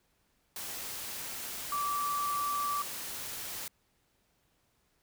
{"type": "tone in noise", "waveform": "sine", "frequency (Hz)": 1161, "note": "D6", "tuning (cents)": -20, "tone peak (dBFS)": -30, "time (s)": [1.72, 2.82], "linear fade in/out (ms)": 2, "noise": "white", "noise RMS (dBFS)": -40, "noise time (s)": [0.56, 3.68], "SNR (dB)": 7, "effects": ["pink hiss -73 dBFS RMS until 5.02 s"]}